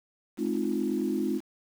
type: chord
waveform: sine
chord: F minor seventh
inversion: first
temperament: equal with one note detuned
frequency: 212.6 / 261.6 / 311.1 / 349.2 Hz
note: Ab3 / C4 / Eb4 / F4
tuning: +41 / 0 / 0 / 0 cents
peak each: -31 dBFS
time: 0.37-1.41 s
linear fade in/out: 50 ms
effects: tanh soft clip ceiling -16 dBFS + 8-bit